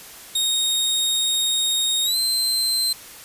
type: tone with pitch glide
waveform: sawtooth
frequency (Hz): 3729 to 4114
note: A#7 to C8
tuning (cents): 0 to -30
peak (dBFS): -16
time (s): 0.35-2.93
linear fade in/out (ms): 5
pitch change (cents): +170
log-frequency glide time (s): 2.04-2.17
effects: white hiss -41 dBFS RMS until 3.24 s + resampled to 32000 Hz